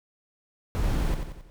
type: noise with echo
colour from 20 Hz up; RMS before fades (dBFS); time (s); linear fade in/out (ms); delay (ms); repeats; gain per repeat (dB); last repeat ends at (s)
brown; -25; 0.75-1.14; 0; 90; 4; -6; 1.5
effects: none